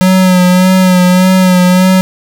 square tone with vibrato, 183.7 Hz, F#3, 12 cents flat, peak -5 dBFS, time 0.01-2.01 s, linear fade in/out 0 ms, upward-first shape sine, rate 1.7 Hz, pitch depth 32 cents each way, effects none

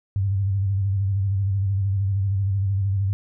sine tone with vibrato, 98 Hz, G2, in tune, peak -19 dBFS, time 0.16-3.13 s, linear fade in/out 0 ms, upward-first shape square, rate 13 Hz, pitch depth 48 cents each way, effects none

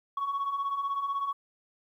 sine beating tone pair, 1101 / 1117 Hz, C#6 / C#6, -12 / +13 cents, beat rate 16 Hz, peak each -34 / -28 dBFS, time 0.17-1.33 s, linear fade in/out 5 ms, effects tanh soft clip ceiling -25 dBFS + 11-bit

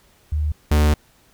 sine / 45% pulse tone pair in turn, 75.7 / 74.96 Hz, D#2 / D2, -47 / +36 cents, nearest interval unison, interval 17 cents, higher first, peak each -18 / -13 dBFS, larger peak second, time 0.32-0.52 / 0.71-0.94 s, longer second, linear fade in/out 5 ms, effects pink hiss -56 dBFS RMS until 1.33 s

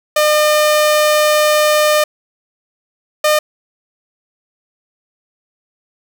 sawtooth tone pair in turn, 605 / 607.1 Hz, D#5 / D#5, -49 / -43 cents, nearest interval unison, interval 6 cents, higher second, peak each -6 dBFS, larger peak neither, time 0.16-2.04 / 3.24-3.39 s, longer first, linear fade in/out 5 ms, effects 7-bit

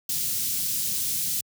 white band-stop noise, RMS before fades -27 dBFS, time 0.09-1.41 s, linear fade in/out 5 ms, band 180 to 4400 Hz, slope 12 dB/octave, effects high-pass 80 Hz 12 dB/octave

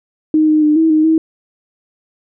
sine tone with pitch steps, 310.6 / 307.8 / 301.9 / 322.4 / 310.4 / 320.2 Hz, D#4 / D#4 / D4 / E4 / D#4 / D#4, -3 / -19 / +48 / -38 / -4 / +50 cents, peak -8 dBFS, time 0.34-1.18 s, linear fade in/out 2 ms, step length 140 ms, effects none

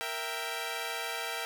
10% pulse chord, E diminished, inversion second, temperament equal, 466.2 / 659.3 / 784 Hz, Bb4 / E5 / G5, 0 / 0 / 0 cents, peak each -30 dBFS, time 0.01-1.45 s, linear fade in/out 0 ms, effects none

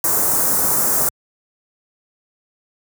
white band-stop noise, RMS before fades -17 dBFS, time 0.04-1.09 s, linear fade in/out 2 ms, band 1400 to 6900 Hz, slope 24 dB/octave, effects high-pass 80 Hz 12 dB/octave

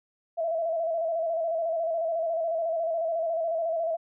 sine tone with vibrato, 660 Hz, E5, 2 cents sharp, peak -25 dBFS, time 0.37-3.97 s, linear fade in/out 20 ms, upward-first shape square, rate 14 Hz, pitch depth 45 cents each way, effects none

